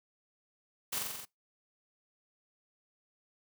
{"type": "noise with echo", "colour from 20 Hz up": "white", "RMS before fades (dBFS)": -35, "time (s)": [0.92, 0.99], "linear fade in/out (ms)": 10, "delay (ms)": 44, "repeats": 6, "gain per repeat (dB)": -2, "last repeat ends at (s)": 1.254, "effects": ["noise-tail reverb RT60 0.2 s tail -25 dB re dry"]}